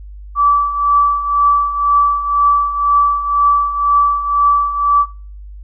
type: tone with tremolo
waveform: sine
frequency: 1156 Hz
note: D6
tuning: 28 cents flat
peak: -7 dBFS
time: 0.35-5.06 s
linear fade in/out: 50 ms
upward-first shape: triangle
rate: 2 Hz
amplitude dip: 75%
effects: noise-tail reverb RT60 0.4 s tail -20 dB re dry + added 50 Hz sine -30 dBFS peak until 5.63 s